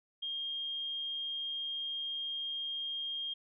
sine tone, 3223 Hz, G7, 47 cents sharp, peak -35 dBFS, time 0.22-3.34 s, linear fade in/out 10 ms, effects none

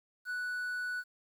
triangle tone with quantisation, 1480 Hz, F#6, in tune, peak -32 dBFS, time 0.25-1.04 s, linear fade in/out 50 ms, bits 10, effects none

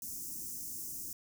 white band-stop noise, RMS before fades -42 dBFS, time 0.02-1.13 s, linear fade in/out 2 ms, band 350 to 5600 Hz, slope 48 dB/octave, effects none

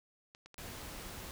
clicks, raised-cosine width 0.2 ms, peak -36 dBFS, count 3, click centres 0.349 / 0.46 / 0.543 s
pink noise, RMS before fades -46 dBFS, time 0.58-1.31 s, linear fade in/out 0 ms
effects none

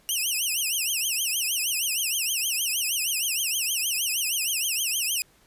10% pulse tone with vibrato, 2818 Hz, F7, 15 cents sharp, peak -16 dBFS, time 0.09-5.22 s, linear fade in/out 0 ms, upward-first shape triangle, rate 6.4 Hz, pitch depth 260 cents each way, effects pink hiss -60 dBFS RMS until 5.46 s + resampled to 32000 Hz

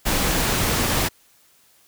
pink noise, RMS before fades -21 dBFS, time 0.05-1.09 s, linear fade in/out 20 ms, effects white hiss -57 dBFS RMS until 1.87 s

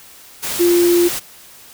sine tone in noise, 348 Hz, F4, 6 cents flat, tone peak -10 dBFS, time 0.59-1.09 s, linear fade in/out 20 ms, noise white, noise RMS -23 dBFS, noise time 0.42-1.2 s, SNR +10 dB, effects white hiss -42 dBFS RMS until 1.73 s

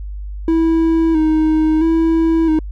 triangle tone with vibrato, 319.6 Hz, D#4, 47 cents sharp, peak -9 dBFS, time 0.48-2.59 s, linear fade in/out 2 ms, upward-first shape square, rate 0.75 Hz, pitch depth 37 cents each way, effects added 50 Hz sine -24 dBFS peak until 2.71 s

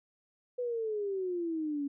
sine exponential sweep, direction down, 500 to 278.1 Hz, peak -31 dBFS, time 0.58-1.88 s, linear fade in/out 10 ms, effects none

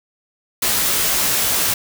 white noise with comb filter, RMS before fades -18 dBFS, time 0.62-1.74 s, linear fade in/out 5 ms, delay 15 ms, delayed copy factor -0.65, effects none

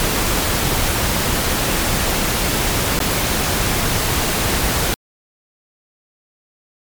pink noise with dropouts, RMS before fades -18 dBFS, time 0-4.94 s, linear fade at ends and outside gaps 0 ms, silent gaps 2.99-3.002 s, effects MP3 96 kbps

